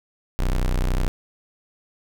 40% pulse tone, 31.06 Hz, B0, 11 cents sharp, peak -18 dBFS, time 0.39-1.08 s, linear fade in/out 0 ms, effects none

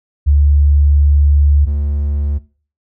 sine / triangle tone pair in turn, 72.3 / 72.3 Hz, D2 / D2, -27 / -27 cents, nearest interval unison, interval 0 cents, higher neither, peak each -7 / -12 dBFS, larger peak first, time 0.26-1.66 / 1.66-2.39 s, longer first, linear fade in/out 20 ms, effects noise-tail reverb RT60 0.4 s tail -18 dB re dry

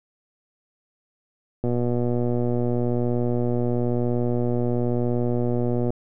click train, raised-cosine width 2 ms, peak -12 dBFS, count 517, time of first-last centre 1.64-5.904 s, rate 121 Hz, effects none

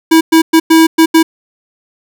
square tone bursts at uneven times, 324.1 Hz, E4, 29 cents flat, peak -4 dBFS, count 6, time 0.11-0.21 / 0.32-0.42 / 0.53-0.6 / 0.7-0.87 / 0.98-1.06 / 1.14-1.23 s, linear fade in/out 10 ms, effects none

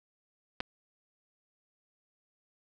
clicks, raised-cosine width 0.3 ms, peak -16 / -22 dBFS, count 2, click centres 0.604 / 0.608 s, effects none

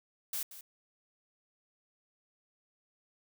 blue noise with echo, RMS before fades -36 dBFS, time 0.33-0.43 s, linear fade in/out 2 ms, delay 180 ms, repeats 1, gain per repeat -13 dB, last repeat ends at 0.61 s, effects none

